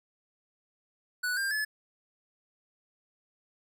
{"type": "tone with pitch steps", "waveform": "square", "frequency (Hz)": [1480, 1595.4, 1719.8], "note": ["F#6", "G6", "A6"], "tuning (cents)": [0, 30, -40], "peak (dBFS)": -29, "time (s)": [1.23, 1.65], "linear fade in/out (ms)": 10, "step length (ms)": 140, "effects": []}